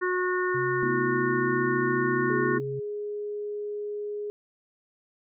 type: harmonic tone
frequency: 364.2 Hz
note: F#4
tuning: 27 cents flat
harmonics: 1 / 3 / 4 / 5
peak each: -26 / -31 / -32 / -32 dBFS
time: 0.01-2.59 s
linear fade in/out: 20 ms
type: tone with pitch glide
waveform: sine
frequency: 133.2 to 134.05 Hz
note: C3 to C3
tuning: +31 to +42 cents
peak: -33 dBFS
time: 0.54-2.8 s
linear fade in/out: 10 ms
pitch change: +11 cents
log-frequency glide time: 1.25-2.31 s
type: chord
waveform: sine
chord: A suspended second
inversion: none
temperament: equal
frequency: 220 / 246.9 / 329.6 Hz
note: A3 / B3 / E4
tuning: 0 / 0 / 0 cents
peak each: -36 / -31 / -32 dBFS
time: 0.83-2.6 s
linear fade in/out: 0 ms
type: tone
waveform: sine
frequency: 415.3 Hz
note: G#4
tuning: in tune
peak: -30 dBFS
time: 2.3-4.3 s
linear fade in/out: 0 ms
effects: none